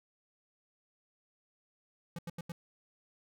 square tone bursts, 170 Hz, F3, 46 cents flat, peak -39 dBFS, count 4, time 2.16-2.52 s, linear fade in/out 2 ms, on 27 ms, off 84 ms, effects none

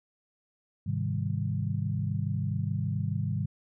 sine chord, Ab major seventh, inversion none, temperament equal, 103.83 / 130.81 / 155.56 / 196 Hz, Ab2 / C3 / Eb3 / G3, 0 / 0 / 0 / 0 cents, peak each -31 / -33 / -33 / -36 dBFS, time 0.86-3.46 s, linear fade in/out 10 ms, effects none

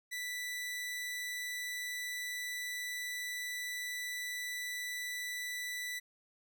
sawtooth tone, 1975.5 Hz, B6, in tune, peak -34 dBFS, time 0.11-6 s, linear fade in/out 20 ms, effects none

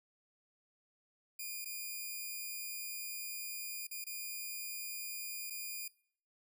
5% pulse tone with dropouts, 2430 Hz, D#7, 42 cents flat, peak -31 dBFS, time 1.39-5.88 s, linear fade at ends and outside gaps 5 ms, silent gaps 1.647-1.656 / 3.87-3.911 / 4.042-4.066 / 5.5-5.505 s, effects noise-tail reverb RT60 0.6 s tail -23 dB re dry

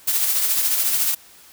blue noise with tremolo, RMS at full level -18 dBFS, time 0.07-1.15 s, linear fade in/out 10 ms, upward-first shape triangle, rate 14 Hz, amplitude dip 45%, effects white hiss -48 dBFS RMS until 1.52 s

